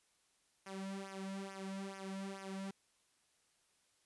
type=tone with flanger; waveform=sawtooth; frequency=193.8 Hz; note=G3; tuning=20 cents flat; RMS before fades=-45 dBFS; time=0.66-2.71 s; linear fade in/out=5 ms; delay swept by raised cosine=0.24 to 2.54 ms; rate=2.3 Hz; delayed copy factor=-0.85; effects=white hiss -75 dBFS RMS until 4.05 s + resampled to 24000 Hz